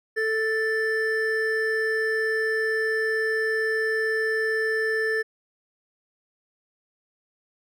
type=tone pair together; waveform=triangle; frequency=441.1 / 1764.4 Hz; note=A4 / A6; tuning=+4 / +4 cents; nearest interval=2 octaves; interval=2400 cents; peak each=-23 dBFS; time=0.16-5.23 s; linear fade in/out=20 ms; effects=none